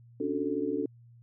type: chord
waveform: sine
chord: D major seventh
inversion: third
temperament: just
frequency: 275.3 / 293.7 / 367.1 / 440.5 Hz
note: C#4 / D4 / F#4 / A4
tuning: -12 / 0 / -14 / +2 cents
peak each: -35 / -32 / -35 / -33 dBFS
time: 0.2-0.86 s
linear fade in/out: 5 ms
effects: added 118 Hz sine -52 dBFS peak until 1.22 s